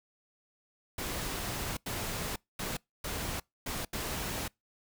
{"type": "noise bursts at uneven times", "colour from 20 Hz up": "pink", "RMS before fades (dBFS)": -36, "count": 6, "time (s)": [[0.98, 1.77], [1.86, 2.36], [2.59, 2.77], [3.04, 3.4], [3.66, 3.85], [3.93, 4.48]], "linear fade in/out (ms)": 5, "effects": ["noise-tail reverb RT60 0.2 s tail -26 dB re dry"]}